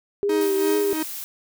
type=tone with vibrato; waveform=sine; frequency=400.8 Hz; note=G4; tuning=38 cents sharp; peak=-19 dBFS; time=0.23-0.93 s; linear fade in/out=0 ms; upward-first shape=triangle; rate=2.3 Hz; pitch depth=63 cents each way
type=tone with tremolo; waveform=45% pulse; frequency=314.4 Hz; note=D#4; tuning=18 cents sharp; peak=-22 dBFS; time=0.29-1.03 s; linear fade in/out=5 ms; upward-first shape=sine; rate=3 Hz; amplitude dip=65%
type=noise; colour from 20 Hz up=blue; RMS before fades=-33 dBFS; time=0.41-1.24 s; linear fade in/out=0 ms
effects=none